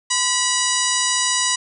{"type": "harmonic tone with a mistuned harmonic", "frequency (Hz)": 974, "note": "B5", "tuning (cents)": -24, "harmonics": [1, 2, 3, 4, 5, 6, 7, 8, 9], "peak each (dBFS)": [-26, -26, -26, -26, -26, -26, -26, -26, -26], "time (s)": [0.1, 1.56], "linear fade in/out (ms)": 10, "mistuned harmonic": 1, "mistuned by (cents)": 72, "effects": []}